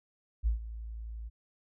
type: tone with ADSR envelope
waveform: sine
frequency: 55.7 Hz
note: A1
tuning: 22 cents sharp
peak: -23 dBFS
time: 0.43-1.3 s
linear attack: 36 ms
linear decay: 120 ms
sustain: -15 dB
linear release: 26 ms
effects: none